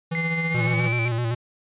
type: tone with tremolo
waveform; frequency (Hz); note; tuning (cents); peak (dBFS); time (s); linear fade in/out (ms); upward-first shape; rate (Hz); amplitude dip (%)
square; 164.81; E3; 0; -24; 0.11-0.89; 10; sine; 15; 45
type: tone with pitch glide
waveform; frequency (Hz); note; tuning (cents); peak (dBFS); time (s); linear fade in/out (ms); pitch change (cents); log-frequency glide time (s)
sine; 2078 to 2332; C7 to D7; -12 to -13; -25; 0.15-1.08; 0; +199; 0.46-0.92
type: tone with vibrato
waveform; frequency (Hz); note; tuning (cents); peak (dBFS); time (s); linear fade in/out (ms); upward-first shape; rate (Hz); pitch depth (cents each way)
square; 117.8; A#2; +19; -23; 0.54-1.35; 10; square; 7.8; 48
effects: resampled to 8000 Hz